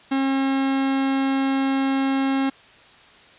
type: tone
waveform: 45% pulse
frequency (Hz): 270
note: C#4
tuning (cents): -45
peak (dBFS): -19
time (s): 0.11-2.5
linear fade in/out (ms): 10
effects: white hiss -49 dBFS RMS until 3.38 s + resampled to 8000 Hz